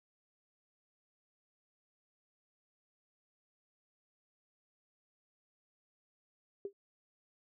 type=tone with exponential decay; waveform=sine; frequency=398.5 Hz; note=G4; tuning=28 cents sharp; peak=-33 dBFS; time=6.65-6.73 s; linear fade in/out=2 ms; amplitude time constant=17 ms; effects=none